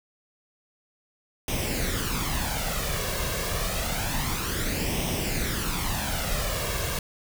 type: noise with flanger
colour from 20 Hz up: pink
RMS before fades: -28 dBFS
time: 1.48-6.99 s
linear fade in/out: 2 ms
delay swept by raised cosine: 0.34 to 1.84 ms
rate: 0.28 Hz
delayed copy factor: +0.6
effects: none